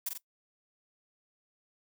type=noise with echo; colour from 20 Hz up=blue; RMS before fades=-33 dBFS; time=0.06-0.09 s; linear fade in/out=5 ms; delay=44 ms; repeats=2; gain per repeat=-4 dB; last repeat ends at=0.178 s; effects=noise-tail reverb RT60 0.1 s tail -19 dB re dry